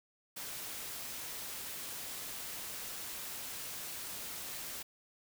white noise, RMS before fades -43 dBFS, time 0.36-4.83 s, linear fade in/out 10 ms, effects none

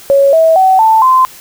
sine tone with pitch steps, 554.4 / 648 / 757.3 / 885.2 / 1034.5 Hz, C#5 / E5 / F#5 / A5 / C6, 0 / -30 / +40 / +10 / -20 cents, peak -4 dBFS, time 0.1-1.25 s, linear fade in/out 0 ms, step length 230 ms, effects white hiss -35 dBFS RMS until 1.4 s

